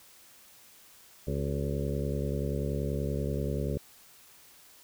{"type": "harmonic tone with a mistuned harmonic", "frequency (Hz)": 70.4, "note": "C#2", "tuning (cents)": 27, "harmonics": [1, 2, 3, 4, 5, 6, 7, 8], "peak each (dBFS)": [-34, -33, -37, -41, -41, -38, -40, -41], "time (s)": [1.27, 3.78], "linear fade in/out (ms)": 5, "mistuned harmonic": 5, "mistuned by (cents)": 56, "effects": ["white hiss -56 dBFS RMS until 4.83 s"]}